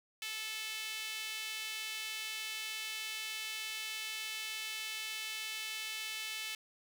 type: tone with high-pass filter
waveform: sawtooth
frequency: 436.7 Hz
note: A4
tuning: 13 cents flat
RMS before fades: -41 dBFS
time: 0.22-6.55 s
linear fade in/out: 2 ms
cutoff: 2700 Hz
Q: 2
effects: none